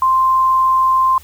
sine tone, 1046.5 Hz, C6, in tune, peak -10 dBFS, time 0.02-1.18 s, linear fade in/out 2 ms, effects added 74 Hz sine -42 dBFS peak until 1.23 s + white hiss -45 dBFS RMS until 1.23 s

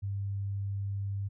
sine tone, 99.3 Hz, G2, 23 cents sharp, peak -31 dBFS, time 0.02-1.29 s, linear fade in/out 20 ms, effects none

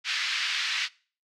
pink band-pass noise, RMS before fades -29 dBFS, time 0.04-0.89 s, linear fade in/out 50 ms, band 1700 to 4800 Hz, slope 24 dB/octave, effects noise-tail reverb RT60 0.4 s tail -22 dB re dry

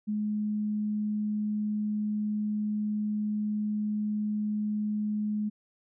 sine tone, 210.8 Hz, G#3, 26 cents sharp, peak -27 dBFS, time 0.07-5.5 s, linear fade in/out 20 ms, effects none

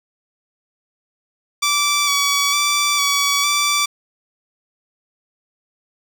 10% pulse tone with vibrato, 1150 Hz, D6, 37 cents flat, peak -7 dBFS, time 1.62-3.86 s, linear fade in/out 10 ms, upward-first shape square, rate 1.1 Hz, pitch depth 21 cents each way, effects none

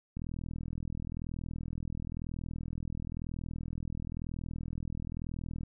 click train, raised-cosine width 5 ms, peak -26 dBFS, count 225, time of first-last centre 0.17-5.633 s, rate 41 Hz, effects none

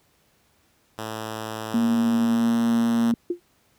5% pulse tone with pitch glide, 110 to 114.94 Hz, A2 to A#2, 0 to -24 cents, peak -19 dBFS, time 0.98-3.12 s, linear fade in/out 5 ms, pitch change +76 cents, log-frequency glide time 2.19-2.53 s
sine tone, 233.1 Hz, A#3, in tune, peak -18 dBFS, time 1.74-3.14 s, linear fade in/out 2 ms
sine tone with exponential decay, 349.2 Hz, F4, in tune, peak -18 dBFS, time 3.3-3.4 s, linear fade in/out 5 ms, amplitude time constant 21 ms
effects pink hiss -63 dBFS RMS until 3.78 s + high-pass 60 Hz 12 dB/octave

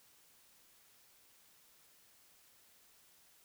silence, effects white hiss -66 dBFS RMS until 3.44 s

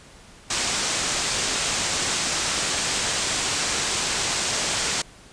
white low-pass noise, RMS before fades -25 dBFS, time 0.5-5.02 s, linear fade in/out 5 ms, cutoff 8500 Hz, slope 48 dB/octave, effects pink hiss -48 dBFS RMS until 5.32 s + resampled to 22050 Hz

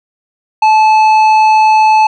sine tone with tanh clipping, 868 Hz, A5, 24 cents flat, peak -6 dBFS, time 0.62-2.07 s, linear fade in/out 5 ms, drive 9 dB, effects none

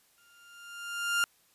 30% pulse tone with exponential growth, 1400 Hz, F6, 4 cents sharp, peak -21 dBFS, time 0.18-1.24 s, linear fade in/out 0 ms, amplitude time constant 230 ms, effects white hiss -66 dBFS RMS until 1.54 s + resampled to 32000 Hz

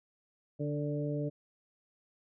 harmonic tone with a mistuned harmonic, 146.5 Hz, D3, 4 cents flat, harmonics 1 / 2 / 3 / 4, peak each -34 / -37 / -39 / -40 dBFS, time 0.59-1.3 s, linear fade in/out 20 ms, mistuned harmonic 3, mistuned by +16 cents, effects none

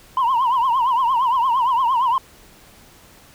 sine tone with vibrato, 992 Hz, B5, 7 cents sharp, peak -13 dBFS, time 0.17-2.18 s, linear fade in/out 2 ms, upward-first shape triangle, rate 8.7 Hz, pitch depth 170 cents each way, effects tanh soft clip ceiling -13 dBFS + pink hiss -48 dBFS RMS until 3.34 s

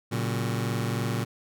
sawtooth chord, F# major, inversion first, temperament just, 115.62 / 138.75 / 185 Hz, A#2 / C#3 / F#3, -14 / +2 / 0 cents, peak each -24 / -28 / -30 dBFS, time 0.11-1.25 s, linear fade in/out 20 ms, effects none

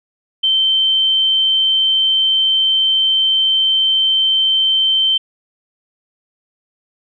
sine tone, 3107 Hz, G7, 16 cents flat, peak -11 dBFS, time 0.43-5.18 s, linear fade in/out 10 ms, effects none

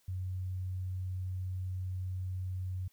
sine tone, 92.5 Hz, F#2, in tune, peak -34 dBFS, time 0.08-2.88 s, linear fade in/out 5 ms, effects white hiss -70 dBFS RMS until 2.92 s

